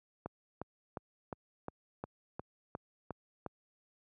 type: click train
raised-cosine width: 1 ms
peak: -25 dBFS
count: 10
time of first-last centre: 0.26-3.463 s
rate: 2.81 Hz
effects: high-pass 80 Hz 12 dB/octave